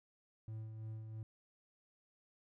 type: tone with tremolo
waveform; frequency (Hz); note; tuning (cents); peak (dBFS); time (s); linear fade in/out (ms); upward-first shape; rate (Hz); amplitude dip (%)
triangle; 110; A2; 0; -40; 0.48-1.23; 0; sine; 3; 40
effects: none